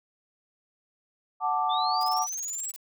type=chord; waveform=sine; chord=D major; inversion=first; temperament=equal; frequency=740 / 880 / 1174.7 Hz; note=F#5 / A5 / D6; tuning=0 / 0 / 0 cents; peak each=-28 dBFS; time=1.4-2.27 s; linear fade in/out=50 ms
type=linear sweep; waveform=sine; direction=up; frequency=3435 to 7902 Hz; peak=-31 dBFS; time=1.69-2.72 s; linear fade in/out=20 ms
type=noise bursts; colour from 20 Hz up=blue; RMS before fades=-42 dBFS; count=15; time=2.01-2.762 s; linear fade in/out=0 ms; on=24 ms; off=28 ms
effects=none